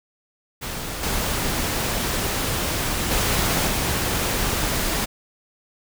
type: noise with level steps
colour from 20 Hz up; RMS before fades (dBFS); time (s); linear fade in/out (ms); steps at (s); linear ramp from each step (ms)
pink; -30 / -24 / -21 / -23; 0.61-5.06; 20; 1.03 / 3.11 / 3.68; 2
effects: none